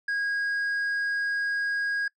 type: tone with tanh clipping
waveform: sine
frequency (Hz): 1640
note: G#6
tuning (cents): -22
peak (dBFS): -26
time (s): 0.08-2.08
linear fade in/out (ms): 5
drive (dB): 4
effects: noise-tail reverb RT60 0.1 s tail -22 dB re dry